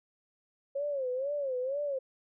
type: tone with vibrato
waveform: sine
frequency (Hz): 541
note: C#5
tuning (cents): -42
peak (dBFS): -30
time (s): 0.75-1.99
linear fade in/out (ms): 10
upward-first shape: sine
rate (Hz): 2.1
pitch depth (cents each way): 140
effects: none